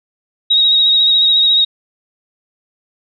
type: tone with vibrato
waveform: sine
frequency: 3785 Hz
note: A#7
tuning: 26 cents sharp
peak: -8 dBFS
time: 0.5-1.65 s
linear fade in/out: 10 ms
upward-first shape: sine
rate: 14 Hz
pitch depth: 30 cents each way
effects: none